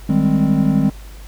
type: chord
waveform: triangle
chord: Ab major seventh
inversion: second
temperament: equal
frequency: 155.56 / 196 / 207.7 / 261.6 Hz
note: Eb3 / G3 / Ab3 / C4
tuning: 0 / 0 / 0 / 0 cents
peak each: -16 dBFS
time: 0.09-0.9 s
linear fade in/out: 5 ms
effects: added 50 Hz sine -33 dBFS peak until 1.27 s + pink hiss -44 dBFS RMS until 1.27 s